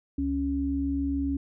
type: tone pair together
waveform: sine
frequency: 70.02 / 277.2 Hz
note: C#2 / C#4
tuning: +18 / 0 cents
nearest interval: 2 octaves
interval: 2382 cents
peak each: -31 / -26 dBFS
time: 0.18-1.37 s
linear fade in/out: 5 ms
effects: none